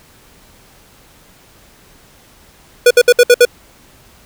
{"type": "tone bursts", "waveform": "square", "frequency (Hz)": 486.8, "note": "B4", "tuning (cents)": -25, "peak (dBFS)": -4, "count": 6, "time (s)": [2.86, 3.452], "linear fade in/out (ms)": 5, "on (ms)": 47, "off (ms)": 62, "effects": ["pink hiss -46 dBFS RMS until 4.25 s"]}